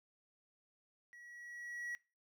triangle tone with level ramp, 1923 Hz, B6, 47 cents flat, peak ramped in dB -53 to -37 dBFS, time 1.13-1.95 s, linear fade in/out 0 ms, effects noise-tail reverb RT60 0.3 s tail -22 dB re dry

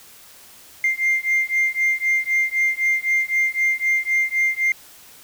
sine beating tone pair, 2100 / 2103.9 Hz, C7 / C7, +6 / +9 cents, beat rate 3.9 Hz, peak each -19 dBFS, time 0.84-4.72 s, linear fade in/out 2 ms, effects tanh soft clip ceiling -13 dBFS + white hiss -46 dBFS RMS until 5.23 s

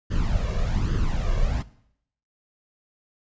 brown noise with flanger, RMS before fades -23 dBFS, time 0.1-1.63 s, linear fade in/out 20 ms, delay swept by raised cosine 0.62 to 1.82 ms, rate 1.2 Hz, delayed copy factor +0.7, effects noise-tail reverb RT60 0.7 s tail -18 dB re dry + resampled to 16000 Hz

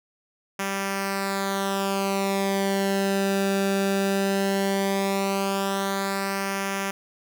sawtooth tone with flanger, 196 Hz, G3, in tune, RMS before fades -25 dBFS, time 0.59-6.91 s, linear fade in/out 5 ms, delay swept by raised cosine 0.24 to 0.95 ms, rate 0.16 Hz, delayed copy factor -0.7, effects none

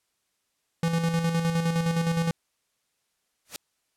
square tone with tremolo, 166.4 Hz, E3, 17 cents sharp, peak -22 dBFS, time 0.83-2.31 s, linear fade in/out 2 ms, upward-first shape square, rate 9.7 Hz, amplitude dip 45%
white noise with exponential growth, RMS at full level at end -30 dBFS, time 3.45-3.56 s, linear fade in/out 0 ms, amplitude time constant 22 ms
effects white hiss -75 dBFS RMS until 3.96 s + low-pass 11000 Hz 12 dB/octave

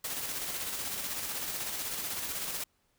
white noise with tremolo, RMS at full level -35 dBFS, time 0.04-2.64 s, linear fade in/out 5 ms, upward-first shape square, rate 16 Hz, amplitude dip 30%, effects pink hiss -73 dBFS RMS until 2.98 s

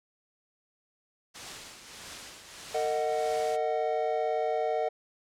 white noise with tremolo, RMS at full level -39 dBFS, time 1.34-3.57 s, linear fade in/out 20 ms, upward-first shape triangle, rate 1.6 Hz, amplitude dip 60%
triangle chord, D# minor, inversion second, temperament equal with one note detuned, 454.5 / 622.3 / 740 Hz, A#4 / D#5 / F#5, -44 / 0 / 0 cents, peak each -29 dBFS, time 2.74-4.89 s, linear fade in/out 10 ms
effects low-pass 7000 Hz 12 dB/octave

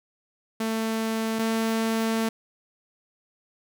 sawtooth tone pair in turn, 222.8 / 224.2 Hz, A3 / A3, +22 / +33 cents, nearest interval unison, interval 11 cents, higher second, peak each -21 / -19 dBFS, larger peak second, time 0.6-1.39 / 1.39-2.29 s, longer second, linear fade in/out 5 ms, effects none

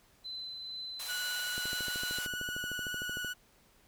sine tone with tremolo, 4039 Hz, B7, 38 cents sharp, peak -38 dBFS, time 0.24-2.2 s, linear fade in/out 20 ms, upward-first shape triangle, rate 2.2 Hz, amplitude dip 30%
white band-pass noise, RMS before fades -43 dBFS, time 0.99-2.27 s, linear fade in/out 10 ms, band 540 to 14000 Hz, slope 24 dB/octave
30% pulse tone with vibrato, 1468 Hz, F#6, 14 cents flat, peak -33 dBFS, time 1.08-3.34 s, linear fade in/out 20 ms, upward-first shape square, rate 18 Hz, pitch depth 15 cents each way
click train, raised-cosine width 2 ms, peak -30 dBFS, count 23, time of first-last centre 1.58-3.247 s, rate 13.2 Hz
effects pink hiss -65 dBFS RMS until 3.87 s

